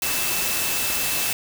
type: tone in noise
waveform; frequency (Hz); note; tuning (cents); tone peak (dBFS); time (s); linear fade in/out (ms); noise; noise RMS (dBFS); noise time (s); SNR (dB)
sine; 2637; E7; 0; -31; 0.02-1.33; 2; white; -24; 0.02-1.33; -10
effects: none